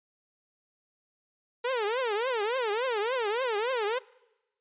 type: tone with vibrato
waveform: sawtooth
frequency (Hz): 463.7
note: A#4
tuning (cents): -9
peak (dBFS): -23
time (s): 1.64-3.99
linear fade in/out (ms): 10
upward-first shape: triangle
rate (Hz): 3.5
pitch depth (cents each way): 270
effects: noise-tail reverb RT60 1.0 s tail -23 dB re dry + resampled to 8000 Hz